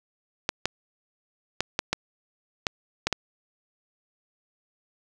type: clicks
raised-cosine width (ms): 0.2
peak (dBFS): -6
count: 8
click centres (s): 0.491 / 0.656 / 1.606 / 1.791 / 1.93 / 2.668 / 3.07 / 3.127
effects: none